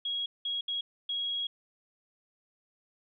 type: tone bursts at uneven times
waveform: sine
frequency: 3307 Hz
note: G#7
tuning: 8 cents flat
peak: -30 dBFS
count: 4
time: 0.05-0.26 / 0.45-0.61 / 0.68-0.81 / 1.09-1.47 s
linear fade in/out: 5 ms
effects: none